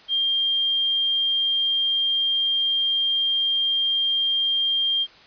sine tone, 3198 Hz, G7, 34 cents sharp, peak -19 dBFS, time 0.08-5.07 s, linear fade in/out 50 ms, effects white hiss -49 dBFS RMS until 5.26 s + resampled to 11025 Hz

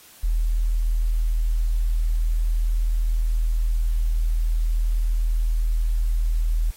sine tone, 40.23 Hz, E1, 41 cents flat, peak -18 dBFS, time 0.23-6.71 s, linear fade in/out 10 ms, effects white hiss -49 dBFS RMS until 6.76 s + AAC 48 kbps

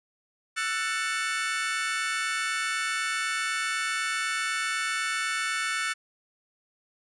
35% pulse chord, F# minor seventh, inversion third, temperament just, 1332 / 1480 / 1776 / 2220 Hz, E6 / F#6 / A6 / C#7, +18 / 0 / +16 / +2 cents, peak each -31 dBFS, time 0.56-5.94 s, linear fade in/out 20 ms, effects resampled to 24000 Hz

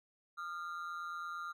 triangle ring-modulated tone, 1301 Hz, E6, 23 cents flat, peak -35 dBFS, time 0.37-1.53 s, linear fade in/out 20 ms, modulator 84.3 Hz, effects none

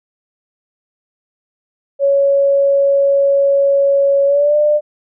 sine tone with pitch glide, 557 to 597 Hz, C#5 to D5, +8 to +28 cents, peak -9 dBFS, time 1.99-4.81 s, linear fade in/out 50 ms, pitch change +120 cents, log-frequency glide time 4.26-4.56 s, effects none

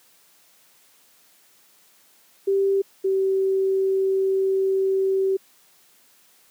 sine tone pair in turn, 392 / 384.6 Hz, G4 / G4, 0 / -33 cents, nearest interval unison, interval 33 cents, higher first, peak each -17 / -18 dBFS, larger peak first, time 2.47-2.82 / 3.04-5.37 s, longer second, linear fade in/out 10 ms, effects white hiss -57 dBFS RMS until 6.5 s + high-pass 150 Hz 12 dB/octave

